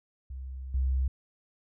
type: tone with level steps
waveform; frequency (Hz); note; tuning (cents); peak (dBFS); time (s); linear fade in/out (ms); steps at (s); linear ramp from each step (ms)
sine; 65.41; C2; 0; -36 / -24; 0.3-1.08; 5; 0.74; 5
effects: none